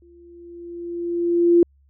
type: tone with exponential growth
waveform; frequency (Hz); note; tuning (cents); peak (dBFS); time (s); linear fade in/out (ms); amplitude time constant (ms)
sine; 344.3; F4; -25; -9; 0.02-1.63; 2; 350
effects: added 69 Hz sine -54 dBFS peak until 1.89 s